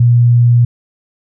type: tone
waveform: sine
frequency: 120 Hz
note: B2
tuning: 49 cents flat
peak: -5 dBFS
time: 0-0.65 s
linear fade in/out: 5 ms
effects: none